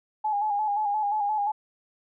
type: tone with vibrato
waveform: sine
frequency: 835 Hz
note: G#5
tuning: 9 cents sharp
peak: -23 dBFS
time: 0.24-1.52 s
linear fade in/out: 10 ms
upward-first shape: square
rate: 5.7 Hz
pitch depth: 46 cents each way
effects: none